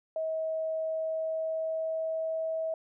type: tone with pitch glide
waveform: sine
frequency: 639 to 644.6 Hz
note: D#5 to E5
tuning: +46 to -39 cents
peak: -29 dBFS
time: 0.16-2.74 s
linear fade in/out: 2 ms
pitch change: +15 cents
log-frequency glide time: 0.76-2.47 s
effects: none